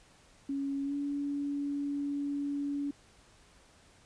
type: tone with pitch glide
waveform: sine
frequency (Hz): 277.2 to 284.8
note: C#4 to C#4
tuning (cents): 0 to +47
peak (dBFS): -31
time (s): 0.49-2.91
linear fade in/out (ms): 5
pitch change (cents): +47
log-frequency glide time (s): 0.84-0.94
effects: pink hiss -61 dBFS RMS until 4.05 s + resampled to 22050 Hz